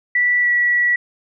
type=tone with pitch glide; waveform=sine; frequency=1961 to 1940.7 Hz; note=B6 to B6; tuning=-13 to -31 cents; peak=-13 dBFS; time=0.15-0.96 s; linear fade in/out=5 ms; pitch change=-18 cents; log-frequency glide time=0.41-0.49 s; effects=none